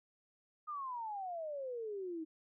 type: exponential sweep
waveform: sine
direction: down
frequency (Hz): 1244.5 to 310.6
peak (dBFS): -39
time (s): 0.67-2.25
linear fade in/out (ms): 20
effects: none